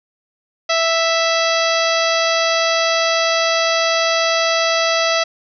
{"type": "harmonic tone with a mistuned harmonic", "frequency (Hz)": 659.3, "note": "E5", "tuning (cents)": 0, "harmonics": [1, 2, 3, 4, 5, 6, 7, 8, 9], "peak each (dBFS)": [-18, -21, -23, -24, -25, -26, -26, -27, -28], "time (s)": [0.69, 5.24], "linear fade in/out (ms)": 10, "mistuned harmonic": 8, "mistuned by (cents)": -62, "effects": []}